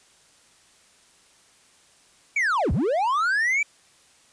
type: linear two-way sweep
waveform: triangle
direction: down then up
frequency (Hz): 2349 to 53 to 2349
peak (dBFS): -18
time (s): 2.36-3.63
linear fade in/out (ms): 5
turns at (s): 2.72
effects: white hiss -57 dBFS RMS until 4.32 s + resampled to 22050 Hz